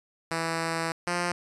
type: tone pair in turn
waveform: 5% pulse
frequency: 164.4 / 175.35 Hz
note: E3 / F3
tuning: -4 / +7 cents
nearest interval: minor second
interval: 111 cents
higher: second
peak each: -16 / -15 dBFS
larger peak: second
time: 0.31-0.92 / 1.07-1.32 s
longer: first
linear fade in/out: 2 ms
effects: resampled to 24000 Hz